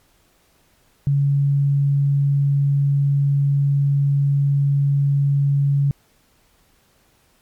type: tone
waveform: sine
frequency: 140.7 Hz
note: C#3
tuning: 26 cents sharp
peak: -14 dBFS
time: 1.07-5.91 s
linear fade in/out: 0 ms
effects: pink hiss -59 dBFS RMS until 7.41 s + MP3 96 kbps